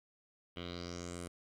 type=tone with low-pass filter sweep; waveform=10% pulse; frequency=87.31 Hz; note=F2; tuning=in tune; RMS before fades=-44 dBFS; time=0.56-1.28 s; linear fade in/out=10 ms; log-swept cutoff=3100 to 10000 Hz; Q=4.4; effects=12-bit